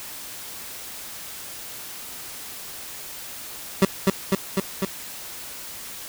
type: tone with echo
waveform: 25% pulse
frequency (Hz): 192.8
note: G3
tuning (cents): -28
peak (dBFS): -9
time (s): 3.82-3.85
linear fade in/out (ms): 2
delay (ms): 250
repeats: 4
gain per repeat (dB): -2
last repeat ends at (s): 4.85
effects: white hiss -37 dBFS RMS until 6.08 s